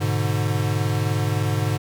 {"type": "chord", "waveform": "square", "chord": "G# diminished", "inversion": "none", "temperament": "equal", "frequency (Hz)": [103.83, 123.47, 146.83], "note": ["G#2", "B2", "D3"], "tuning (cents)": [0, 0, 0], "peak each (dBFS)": [-23, -28, -26], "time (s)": [0, 1.78], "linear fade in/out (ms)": 20, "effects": []}